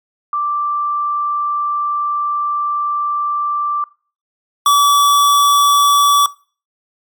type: tone pair in turn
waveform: sine / square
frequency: 1174.7 / 1147.9 Hz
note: D6 / D6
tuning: 0 / -40 cents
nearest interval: unison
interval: 40 cents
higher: first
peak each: -15 / -8 dBFS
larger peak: second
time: 0.33-3.84 / 4.66-6.26 s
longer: first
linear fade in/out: 2 ms
effects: noise-tail reverb RT60 0.4 s tail -22 dB re dry + MP3 96 kbps